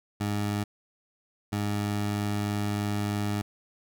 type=tone pair in turn; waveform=20% pulse; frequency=103.2 / 103.2 Hz; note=G#2 / G#2; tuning=-10 / -10 cents; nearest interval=unison; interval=0 cents; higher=neither; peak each=-22 dBFS; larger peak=neither; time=0.2-0.64 / 1.52-3.42 s; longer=second; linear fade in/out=10 ms; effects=none